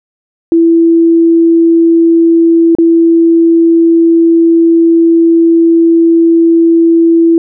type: tone with dropouts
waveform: sine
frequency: 332.5 Hz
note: E4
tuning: 15 cents sharp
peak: -3 dBFS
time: 0.52-7.38 s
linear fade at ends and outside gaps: 1 ms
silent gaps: 2.751-2.785 s
effects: none